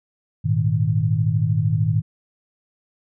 sine chord, Ab suspended second, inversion none, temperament equal with one note detuned, 103.83 / 116.88 / 155.56 Hz, Ab2 / Bb2 / Eb3, 0 / +5 / 0 cents, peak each -21 dBFS, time 0.44-2.02 s, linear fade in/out 20 ms, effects none

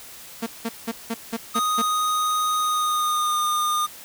sawtooth tone bursts, 228.6 Hz, A#3, 34 cents flat, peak -20 dBFS, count 7, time 0.42-1.822 s, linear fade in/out 10 ms, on 46 ms, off 180 ms
square tone with pitch glide, 1244.5 to 1215.4 Hz, D#6 to D#6, 0 to -41 cents, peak -21 dBFS, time 1.54-3.87 s, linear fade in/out 20 ms, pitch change -41 cents, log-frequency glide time 2.58-3.42 s
effects white hiss -42 dBFS RMS until 4.04 s

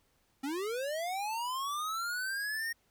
square linear sweep, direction up, 260 to 1864.7 Hz, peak -34 dBFS, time 0.43-2.73 s, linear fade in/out 10 ms, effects pink hiss -72 dBFS RMS until 2.9 s

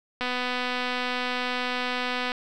click train, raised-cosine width 0.3 ms, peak -13 dBFS, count 526, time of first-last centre 0.21-2.318 s, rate 249 Hz, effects none

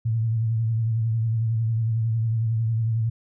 sine tone with vibrato, 112.9 Hz, A2, 45 cents sharp, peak -20 dBFS, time 0.05-3.1 s, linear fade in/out 10 ms, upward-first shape sine, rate 11 Hz, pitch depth 49 cents each way, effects none

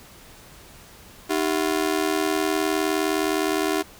sawtooth ring-modulated tone, 350 Hz, F4, 4 cents sharp, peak -14 dBFS, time 1.29-3.83 s, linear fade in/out 20 ms, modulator 39.8 Hz, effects pink hiss -47 dBFS RMS until 3.99 s

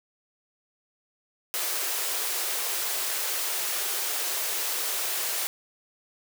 white high-pass noise, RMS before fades -29 dBFS, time 1.54-5.47 s, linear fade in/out 0 ms, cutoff 340 Hz, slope 96 dB/octave, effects none

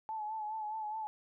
sine tone with vibrato, 863 Hz, A5, 34 cents flat, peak -36 dBFS, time 0.09-1.07 s, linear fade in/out 0 ms, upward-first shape sine, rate 4.8 Hz, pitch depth 45 cents each way, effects none

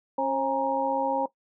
sine tone cluster, 273.2 / 537 / 823 / 938 Hz, C#4 / C5 / G#5 / A#5, -25 / +45 / -16 / +11 cents, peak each -32 / -27 / -29 / -28 dBFS, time 0.18-1.26 s, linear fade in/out 5 ms, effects noise-tail reverb RT60 0.1 s tail -17 dB re dry

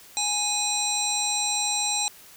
harmonic tone with a mistuned harmonic, 830.6 Hz, G#5, in tune, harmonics 1 / 3 / 5 / 7 / 9 / 10, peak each -31 / -34 / -28 / -32 / -28 / -33 dBFS, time 0.17-2.08 s, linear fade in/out 0 ms, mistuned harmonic 5, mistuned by -65 cents, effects white hiss -49 dBFS RMS until 2.36 s

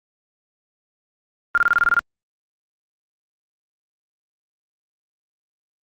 sine tone bursts, 1400 Hz, F6, 4 cents sharp, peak -12 dBFS, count 9, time 1.55-1.992 s, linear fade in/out 0 ms, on 26 ms, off 26 ms, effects Opus 24 kbps

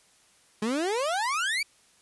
30% pulse exponential sweep, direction up, 205.5 to 2371 Hz, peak -23 dBFS, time 0.62-1.63 s, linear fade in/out 5 ms, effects white hiss -61 dBFS RMS until 2.01 s + resampled to 24000 Hz

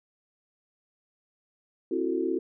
sine chord, F# half-diminished seventh, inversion second, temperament just, 266.4 / 333 / 370 / 444 Hz, C4 / E4 / F#4 / A4, +31 / +18 / 0 / +16 cents, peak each -33 / -29 / -29 / -34 dBFS, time 1.91-2.39 s, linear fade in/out 5 ms, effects none

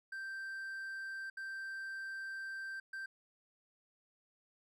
triangle tone bursts at uneven times, 1567 Hz, G6, 1 cent flat, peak -39 dBFS, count 3, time 0.12-1.3 / 1.37-2.8 / 2.93-3.06 s, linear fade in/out 5 ms, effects none

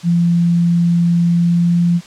sine tone with pitch glide, 171.4 to 172.59 Hz, F3 to F3, -32 to -20 cents, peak -10 dBFS, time 0.03-2.01 s, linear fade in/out 50 ms, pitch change +12 cents, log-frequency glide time 1.32-1.81 s, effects white hiss -39 dBFS RMS until 2.06 s + low-pass 6000 Hz 12 dB/octave

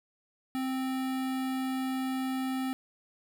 square tone with notch filter, 261.6 Hz, C4, in tune, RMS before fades -32 dBFS, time 0.55-2.73 s, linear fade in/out 0 ms, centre 6000 Hz, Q 1.7, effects none

